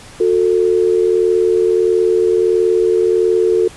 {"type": "tone pair together", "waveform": "sine", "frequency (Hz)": [363.7, 445.2], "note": ["F#4", "A4"], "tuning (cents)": [-30, 20], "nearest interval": "major third", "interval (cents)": 350, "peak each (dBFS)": -13, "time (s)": [0.2, 3.68], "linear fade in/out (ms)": 5, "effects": ["pink hiss -38 dBFS RMS until 3.76 s", "resampled to 24000 Hz"]}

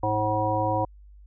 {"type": "harmonic tone", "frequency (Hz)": 106.9, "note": "A2", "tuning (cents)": -49, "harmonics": [1, 3, 5, 7, 9], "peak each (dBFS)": [-29, -31, -28, -28, -27], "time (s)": [0.03, 0.85], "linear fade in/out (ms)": 5, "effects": ["added 50 Hz sine -46 dBFS peak until 1.26 s"]}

